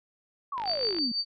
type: exponential sweep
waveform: sine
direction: down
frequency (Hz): 1168 to 220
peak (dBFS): -30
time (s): 0.52-1.12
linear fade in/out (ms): 5
type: click train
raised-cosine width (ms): 0.3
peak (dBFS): -24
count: 22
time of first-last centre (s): 0.58-0.985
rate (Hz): 51.8
type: tone with tremolo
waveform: sine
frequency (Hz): 4600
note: D8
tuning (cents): -37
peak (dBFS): -25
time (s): 0.65-1.25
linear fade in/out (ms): 50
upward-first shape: sine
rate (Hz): 5.9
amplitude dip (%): 60
effects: none